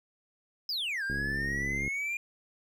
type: exponential two-way sweep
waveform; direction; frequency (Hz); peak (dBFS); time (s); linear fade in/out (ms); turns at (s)
triangle; down then up; 5240 to 1568 to 2420; -29; 0.69-2.17; 2; 1.03
type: click train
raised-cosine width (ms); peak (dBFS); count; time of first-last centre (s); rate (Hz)
3; -25; 55; 1.1-1.878; 69.4
effects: none